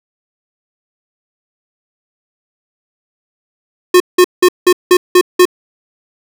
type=tone bursts; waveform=square; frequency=361.2 Hz; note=F#4; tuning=42 cents flat; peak=-4 dBFS; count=7; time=3.94-5.454 s; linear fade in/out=5 ms; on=62 ms; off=180 ms; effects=none